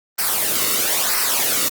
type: noise with flanger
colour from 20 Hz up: white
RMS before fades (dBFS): -19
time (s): 0.18-1.69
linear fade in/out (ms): 10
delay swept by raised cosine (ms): 0.28 to 1.25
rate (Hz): 1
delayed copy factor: -0.65
effects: Opus 24 kbps